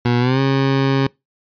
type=tone with pitch glide; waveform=20% pulse; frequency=121 to 135.82 Hz; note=B2 to C#3; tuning=-35 to -35 cents; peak=-9 dBFS; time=0.05-1.07 s; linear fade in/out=5 ms; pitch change=+200 cents; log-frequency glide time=0.19-0.4 s; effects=noise-tail reverb RT60 0.2 s tail -24 dB re dry + resampled to 11025 Hz